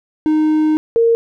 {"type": "tone pair in turn", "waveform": ["triangle", "sine"], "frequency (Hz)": [309.2, 461.4], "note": ["D#4", "A#4"], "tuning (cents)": [-11, -18], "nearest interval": "perfect fifth", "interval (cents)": 693, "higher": "second", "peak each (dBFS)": -9, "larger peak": "neither", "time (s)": [[0.26, 0.77], [0.96, 1.15]], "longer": "first", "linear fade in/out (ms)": 0, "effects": []}